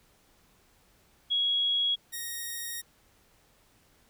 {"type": "tone pair in turn", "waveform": ["sine", "5% pulse"], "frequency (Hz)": [3322, 1868.1], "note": ["G#7", "A#6"], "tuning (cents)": [0, 3], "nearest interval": "minor seventh", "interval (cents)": 997, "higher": "first", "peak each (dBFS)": -24, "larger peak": "neither", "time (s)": [[1.3, 1.96], [2.12, 2.82]], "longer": "second", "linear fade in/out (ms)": 20, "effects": ["pink hiss -64 dBFS RMS until 4.09 s"]}